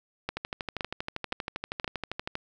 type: two click trains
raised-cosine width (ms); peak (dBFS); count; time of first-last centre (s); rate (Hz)
0.3; -14 / -16; 4 / 26; 0.29-1.844 / 0.37-2.354; 1.93 / 12.6
effects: none